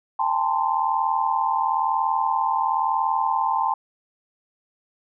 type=tone cluster; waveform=sine; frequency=802 / 883 / 923 / 1040 Hz; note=G5 / A5 / A#5 / C6; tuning=+39 / +6 / -17 / -11 cents; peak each=-26 / -23 / -30 / -24 dBFS; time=0.19-3.74 s; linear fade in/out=5 ms; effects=none